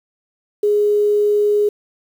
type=tone with quantisation; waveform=sine; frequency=415.3 Hz; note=G#4; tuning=in tune; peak=-12 dBFS; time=0.63-1.69 s; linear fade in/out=5 ms; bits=7; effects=none